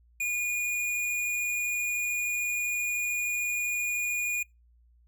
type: tone with hard clipping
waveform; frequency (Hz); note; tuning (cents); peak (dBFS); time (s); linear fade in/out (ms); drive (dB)
sine; 2441; D#7; -34; -28; 0.2-4.43; 5; 17
effects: noise-tail reverb RT60 0.2 s tail -24 dB re dry + added 59 Hz sine -58 dBFS peak until 5.07 s